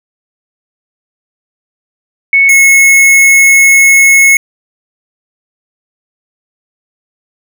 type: tone pair in turn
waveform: sine / square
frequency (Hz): 2209 / 2184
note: C#7 / C#7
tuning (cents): -7 / -26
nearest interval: unison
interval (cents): 19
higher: first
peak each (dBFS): -3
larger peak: neither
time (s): 2.33-2.49 / 2.49-4.37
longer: second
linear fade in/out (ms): 2
effects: none